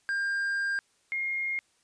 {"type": "tone pair in turn", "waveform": ["triangle", "sine"], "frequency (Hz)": [1600, 2136], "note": ["G6", "C7"], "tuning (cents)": [35, 35], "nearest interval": "perfect fourth", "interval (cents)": 500, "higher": "second", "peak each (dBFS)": [-25, -28], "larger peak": "first", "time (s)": [[0.09, 0.79], [1.12, 1.59]], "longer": "first", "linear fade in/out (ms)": 0, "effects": ["white hiss -68 dBFS RMS until 1.83 s", "resampled to 22050 Hz"]}